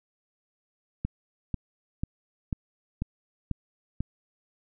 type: click train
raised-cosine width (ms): 5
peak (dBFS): -16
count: 7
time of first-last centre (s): 1.05-4.006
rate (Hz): 2.03
effects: none